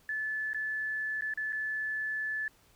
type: tone with dropouts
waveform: sine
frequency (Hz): 1735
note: A6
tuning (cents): -25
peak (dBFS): -31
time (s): 0.09-2.48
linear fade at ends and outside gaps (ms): 2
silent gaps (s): 0.533-0.545 / 1.21-1.221 / 1.338-1.374 / 1.524-1.529
effects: pink hiss -64 dBFS RMS until 2.75 s